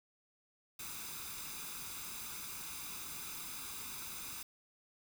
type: noise with comb filter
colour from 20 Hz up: white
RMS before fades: -45 dBFS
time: 0.79-4.43 s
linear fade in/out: 5 ms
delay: 0.81 ms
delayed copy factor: +0.65
effects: none